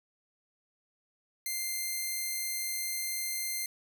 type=tone; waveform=5% pulse; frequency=2093 Hz; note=C7; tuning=in tune; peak=-22 dBFS; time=1.46-3.66 s; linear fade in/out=2 ms; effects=none